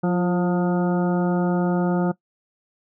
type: harmonic tone with a mistuned harmonic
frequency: 178.2 Hz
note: F3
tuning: 35 cents sharp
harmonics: 1 / 2 / 3 / 4 / 5 / 7 / 8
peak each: -19 / -25 / -29 / -31 / -33 / -36 / -37 dBFS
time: 0.03-2.12 s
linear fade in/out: 10 ms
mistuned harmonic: 2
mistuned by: -40 cents
effects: noise-tail reverb RT60 0.1 s tail -20 dB re dry